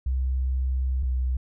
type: tone pair in turn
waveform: sine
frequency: 64.7 / 63.44 Hz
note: C2 / B1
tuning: -19 / +47 cents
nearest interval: unison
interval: 34 cents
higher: first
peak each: -22 dBFS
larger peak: neither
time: 0.06-1.03 / 1.03-1.37 s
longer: first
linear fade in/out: 5 ms
effects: none